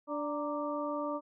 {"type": "harmonic tone with a mistuned harmonic", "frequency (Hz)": 293.5, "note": "D4", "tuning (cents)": -1, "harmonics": [1, 2, 3, 4], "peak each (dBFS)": [-37, -36, -41, -39], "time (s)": [0.07, 1.21], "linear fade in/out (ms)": 50, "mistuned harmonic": 3, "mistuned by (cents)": 89, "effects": []}